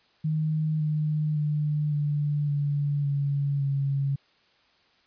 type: tone with pitch steps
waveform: sine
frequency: 155.56 / 152.62 / 149.74 / 146.91 / 144.14 / 141.42 / 138.75 Hz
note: D#3 / D#3 / D3 / D3 / D3 / C#3 / C#3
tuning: 0 / -33 / +34 / +1 / -32 / +35 / +2 cents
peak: -23 dBFS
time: 0.24-4.16 s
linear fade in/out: 10 ms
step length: 560 ms
effects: white hiss -63 dBFS RMS until 5.06 s + resampled to 11025 Hz